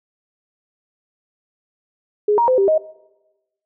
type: tone with pitch steps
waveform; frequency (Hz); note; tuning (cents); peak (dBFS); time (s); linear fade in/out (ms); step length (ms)
sine; 417.1 / 942 / 512 / 392.9 / 627; G#4 / A#5 / C5 / G4 / D#5; +7 / +18 / -38 / +4 / +13; -12; 2.28-2.78; 5; 100
effects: noise-tail reverb RT60 1.0 s tail -21 dB re dry